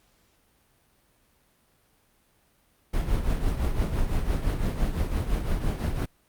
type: noise with tremolo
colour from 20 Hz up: brown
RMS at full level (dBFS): -23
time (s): 2.93-6.06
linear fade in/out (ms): 10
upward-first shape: triangle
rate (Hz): 5.9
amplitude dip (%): 65
effects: pink hiss -65 dBFS RMS until 6.28 s + Opus 48 kbps